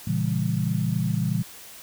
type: chord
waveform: sine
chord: A# diminished seventh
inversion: none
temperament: just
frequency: 116.54 / 139.85 / 167.82 / 201.4 Hz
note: A#2 / C#3 / E3 / G3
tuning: 0 / +16 / +31 / +47 cents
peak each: -27 / -28 / -26 / -29 dBFS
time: 0.07-1.43 s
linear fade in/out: 5 ms
effects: white hiss -44 dBFS RMS until 1.82 s